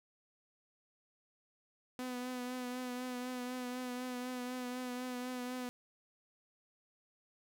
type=tone with vibrato; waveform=sawtooth; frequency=250.1 Hz; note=B3; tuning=22 cents sharp; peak=-35 dBFS; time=1.99-5.69 s; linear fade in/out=0 ms; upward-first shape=triangle; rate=4 Hz; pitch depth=32 cents each way; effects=none